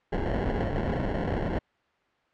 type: noise with sample-and-hold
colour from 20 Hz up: pink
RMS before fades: -28 dBFS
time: 0.12-1.59 s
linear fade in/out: 5 ms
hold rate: 1225 Hz
effects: white hiss -67 dBFS RMS until 2.33 s + low-pass 2000 Hz 12 dB/octave